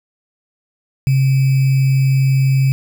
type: tone with sample-and-hold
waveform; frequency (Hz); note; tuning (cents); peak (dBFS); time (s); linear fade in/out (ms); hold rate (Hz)
sine; 133.9; C3; +40; -10; 1.07-2.72; 0; 2450
effects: none